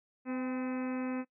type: harmonic tone with a mistuned harmonic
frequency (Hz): 255.6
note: C4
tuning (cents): -40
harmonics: 1 / 2 / 3 / 4 / 5 / 6 / 7 / 8 / 9 / 10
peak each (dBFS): -33 / -42 / -48 / -49 / -50 / -52 / -54 / -52 / -57 / -52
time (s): 0.25-1.25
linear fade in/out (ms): 50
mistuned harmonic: 3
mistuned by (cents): +43
effects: noise-tail reverb RT60 0.1 s tail -21 dB re dry